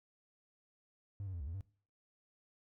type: tone with pitch steps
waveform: triangle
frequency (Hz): 100 / 94.8 / 85.7 / 67.7 / 82.7 / 97.5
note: G2 / F#2 / F2 / C#2 / E2 / G2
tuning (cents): +35 / +43 / -32 / -40 / +6 / -9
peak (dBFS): -37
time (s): 1.2-1.608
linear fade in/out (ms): 0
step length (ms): 68
effects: noise-tail reverb RT60 0.4 s tail -20 dB re dry + tanh soft clip ceiling -34 dBFS